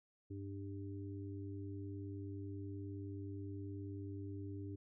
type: harmonic tone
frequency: 98.9 Hz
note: G2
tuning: 16 cents sharp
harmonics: 1 / 3 / 4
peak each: -45 / -48 / -53 dBFS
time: 0.3-4.76 s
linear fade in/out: 10 ms
effects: none